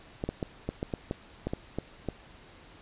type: clicks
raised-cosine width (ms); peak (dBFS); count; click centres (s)
2; -17; 11; 0.239 / 0.29 / 0.428 / 0.69 / 0.829 / 0.938 / 1.111 / 1.47 / 1.535 / 1.786 / 2.087
effects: pink hiss -53 dBFS RMS until 2.81 s + resampled to 8000 Hz